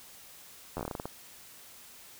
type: slowing click train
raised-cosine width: 1 ms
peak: -21 dBFS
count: 11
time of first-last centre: 0.77-1.056 s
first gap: 11 ms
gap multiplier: 1.2
effects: white hiss -52 dBFS RMS until 2.19 s